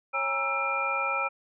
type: tone cluster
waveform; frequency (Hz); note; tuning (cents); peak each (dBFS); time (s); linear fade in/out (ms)
sine; 548 / 817 / 940 / 1327 / 2392; C#5 / G#5 / A#5 / E6 / D7; -20 / -29 / +14 / +11 / +31; -35 / -35 / -36 / -29 / -30; 0.13-1.29; 20
effects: none